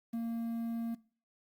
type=tone with quantisation; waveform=triangle; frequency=230.5 Hz; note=A#3; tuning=19 cents flat; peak=-31 dBFS; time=0.13-0.95 s; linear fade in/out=10 ms; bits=10; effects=noise-tail reverb RT60 0.4 s tail -20 dB re dry + Opus 48 kbps